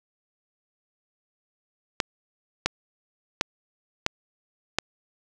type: clicks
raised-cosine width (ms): 0.2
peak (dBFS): -4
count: 5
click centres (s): 2.002 / 2.66 / 3.411 / 4.064 / 4.786
effects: none